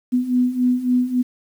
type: beating tone pair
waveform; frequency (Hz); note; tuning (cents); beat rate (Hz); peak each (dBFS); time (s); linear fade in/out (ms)
sine; 246.9 / 250.5; B3 / B3; 0 / +25; 3.6; -21 / -17; 0.12-1.23; 20
effects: 8-bit